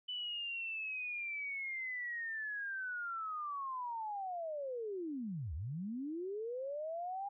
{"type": "linear two-way sweep", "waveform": "sine", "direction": "down then up", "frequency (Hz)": [3000, 67, 813], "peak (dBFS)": -38, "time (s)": [0.08, 7.29], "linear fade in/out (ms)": 10, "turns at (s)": 5.54, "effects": []}